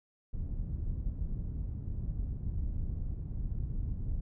pink low-pass noise, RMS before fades -35 dBFS, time 0.33-4.21 s, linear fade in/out 5 ms, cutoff 110 Hz, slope 12 dB/octave, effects none

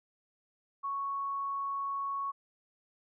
sine tone, 1108.7 Hz, C#6, in tune, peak -32 dBFS, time 0.83-2.32 s, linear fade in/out 20 ms, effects none

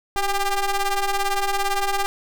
sawtooth ring-modulated tone, 397.2 Hz, G4, 23 cents sharp, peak -13 dBFS, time 0.16-2.06 s, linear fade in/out 0 ms, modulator 406 Hz, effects none

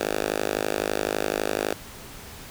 5% pulse tone with high-pass filter, 51.91 Hz, G#1, in tune, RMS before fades -27 dBFS, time 0.01-1.74 s, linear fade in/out 0 ms, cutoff 410 Hz, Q 1.1, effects pink hiss -42 dBFS RMS until 2.5 s

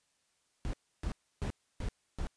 brown noise bursts, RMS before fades -35 dBFS, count 5, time 0.65-2.27 s, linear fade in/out 0 ms, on 84 ms, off 300 ms, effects white hiss -75 dBFS RMS until 2.36 s + resampled to 22050 Hz

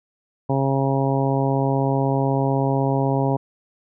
harmonic tone, 136.1 Hz, C#3, 31 cents flat, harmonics 1 / 2 / 3 / 4 / 5 / 6 / 7, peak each -21 / -24 / -26 / -27 / -28 / -29 / -29 dBFS, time 0.49-3.37 s, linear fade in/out 10 ms, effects none

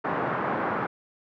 white band-pass noise, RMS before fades -28 dBFS, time 0.04-0.87 s, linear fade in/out 10 ms, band 120 to 1400 Hz, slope 24 dB/octave, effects none

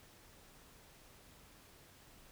silence, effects pink hiss -61 dBFS RMS until 2.31 s

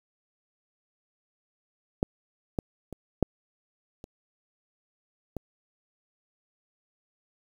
clicks, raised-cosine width 2 ms, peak -10 / -14 / -25 / -7 / -29 / -20 dBFS, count 6, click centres 2.029 / 2.588 / 2.927 / 3.227 / 4.041 / 5.367 s, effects 8-bit

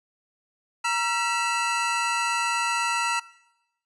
square tone cluster, 940 / 1354 / 1944 / 2642 Hz, A#5 / E6 / B6 / E7, +14 / +46 / -28 / +3 cents, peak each -28 / -28 / -33 / -30 dBFS, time 0.84-3.2 s, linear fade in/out 10 ms, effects noise-tail reverb RT60 0.9 s tail -21 dB re dry + resampled to 22050 Hz

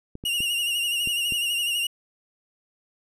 clicks, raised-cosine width 3 ms, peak -23 dBFS, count 5, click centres 0.154 / 0.239 / 0.405 / 1.074 / 1.323 s
45% pulse tone with vibrato, 2832 Hz, F7, 23 cents sharp, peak -23 dBFS, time 0.25-1.87 s, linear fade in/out 5 ms, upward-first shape sine, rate 12 Hz, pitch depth 51 cents each way
effects resampled to 32000 Hz

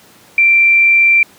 sine tone with frequency modulation, 2355 Hz, D7, 4 cents sharp, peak -6 dBFS, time 0.38-1.23 s, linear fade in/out 2 ms, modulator 41.8 Hz, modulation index 0.26, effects pink hiss -44 dBFS RMS until 1.38 s + high-pass 150 Hz 12 dB/octave

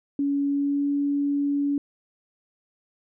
sine tone with pitch glide, 282 to 284.6 Hz, C#4 to C#4, +30 to +46 cents, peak -21 dBFS, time 0.19-1.78 s, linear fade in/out 2 ms, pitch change +16 cents, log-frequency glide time 0.47-0.89 s, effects none

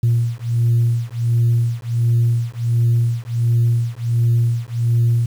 sine beating tone pair, 116.9 / 118.3 Hz, A#2 / A#2, +5 / +26 cents, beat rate 1.4 Hz, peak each -16 dBFS, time 0.03-5.26 s, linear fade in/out 5 ms, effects tanh soft clip ceiling -9 dBFS + 7-bit

